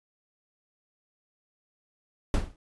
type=noise with exponential decay; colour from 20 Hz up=brown; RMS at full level=-18 dBFS; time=2.34-2.56 s; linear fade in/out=1 ms; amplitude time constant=47 ms; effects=resampled to 24000 Hz